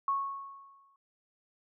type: tone with exponential decay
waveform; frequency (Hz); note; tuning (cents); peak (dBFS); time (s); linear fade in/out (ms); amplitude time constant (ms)
sine; 1102; C#6; -11; -25; 0.08-0.96; 2; 190
effects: none